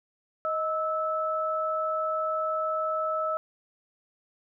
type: tone pair together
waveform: sine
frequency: 627.4 / 1307 Hz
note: D#5 / E6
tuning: +14 / -15 cents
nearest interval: octave + minor second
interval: 1271 cents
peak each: -29 / -28 dBFS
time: 0.45-3.37 s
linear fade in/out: 0 ms
effects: none